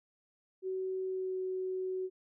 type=tone with pitch glide; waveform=sine; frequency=376.3 to 373.3 Hz; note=F#4 to F#4; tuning=+29 to +15 cents; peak=-33 dBFS; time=0.62-2.1 s; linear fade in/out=50 ms; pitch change=-14 cents; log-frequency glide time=1.05-1.38 s; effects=none